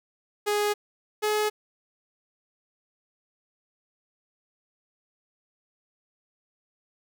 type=tone pair in turn; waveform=sawtooth; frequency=415.3 / 424 Hz; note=G#4 / G#4; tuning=0 / +36 cents; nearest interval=unison; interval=36 cents; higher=second; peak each=-19 dBFS; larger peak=neither; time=0.46-0.74 / 1.22-1.5 s; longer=neither; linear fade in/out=20 ms; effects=none